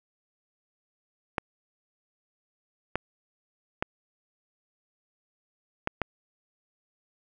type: clicks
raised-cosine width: 0.5 ms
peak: -11 dBFS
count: 5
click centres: 1.382 / 2.956 / 3.825 / 5.874 / 6.017 s
effects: none